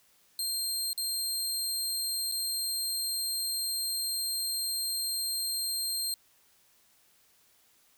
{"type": "tone with dropouts", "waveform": "20% pulse", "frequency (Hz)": 4186, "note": "C8", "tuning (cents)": 0, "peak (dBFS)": -24, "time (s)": [0.39, 6.14], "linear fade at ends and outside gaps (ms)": 1, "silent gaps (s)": [[0.931, 0.977], [2.315, 2.321]], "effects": ["white hiss -65 dBFS RMS until 7.97 s"]}